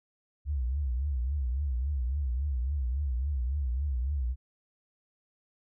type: tone with vibrato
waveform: sine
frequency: 66.6 Hz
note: C2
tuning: 31 cents sharp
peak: -27 dBFS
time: 0.45-4.36 s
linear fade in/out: 50 ms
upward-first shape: triangle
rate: 3.6 Hz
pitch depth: 220 cents each way
effects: none